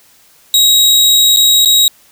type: tone with dropouts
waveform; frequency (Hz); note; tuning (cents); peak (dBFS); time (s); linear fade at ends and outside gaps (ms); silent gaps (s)
sawtooth; 3814; A#7; +39; -3; 0.54-1.88; 1; 1.363-1.37 / 1.649-1.657
effects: white hiss -47 dBFS RMS until 2.11 s